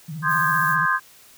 sine tone with vibrato, 155.56 Hz, D#3, in tune, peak -29 dBFS, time 0.08-0.86 s, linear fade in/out 10 ms, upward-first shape sine, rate 15 Hz, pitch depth 140 cents each way
sine chord, Ab major seventh, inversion first, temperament equal with one note detuned, 1046.5 / 1221 / 1568 / 1661.2 Hz, C6 / Eb6 / G6 / Ab6, 0 / -33 / 0 / 0 cents, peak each -22 / -25 / -22 / -24 dBFS, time 0.22-1 s, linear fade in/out 50 ms
violet noise, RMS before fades -35 dBFS, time 0.27-0.77 s, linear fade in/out 50 ms
effects white hiss -50 dBFS RMS until 1.37 s

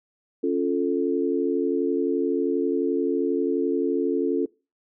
sine chord, Db augmented, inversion none, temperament equal, 277.2 / 349.2 / 440 Hz, Db4 / F4 / A4, 0 / 0 / 0 cents, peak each -25 dBFS, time 0.43-4.46 s, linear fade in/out 10 ms, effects noise-tail reverb RT60 0.3 s tail -22 dB re dry

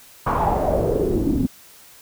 pink noise with low-pass filter sweep, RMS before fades -20 dBFS, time 0.26-1.47 s, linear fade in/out 10 ms, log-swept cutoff 1100 to 240 Hz, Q 5.2, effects white hiss -47 dBFS RMS until 2.01 s

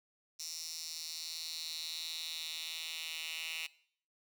10% pulse tone with high-pass filter sweep, 161.4 Hz, E3, 36 cents flat, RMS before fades -42 dBFS, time 0.39-3.67 s, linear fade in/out 10 ms, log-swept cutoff 5400 to 2800 Hz, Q 4, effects noise-tail reverb RT60 0.6 s tail -20 dB re dry

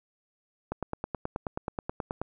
click train, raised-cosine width 1 ms, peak -17 dBFS, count 15, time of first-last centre 0.72-2.216 s, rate 9.36 Hz, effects none

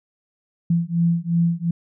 sine beating tone pair, 168 / 170.8 Hz, E3 / F3, +33 / -38 cents, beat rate 2.8 Hz, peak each -20 dBFS, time 0.7-1.71 s, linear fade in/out 5 ms, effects none

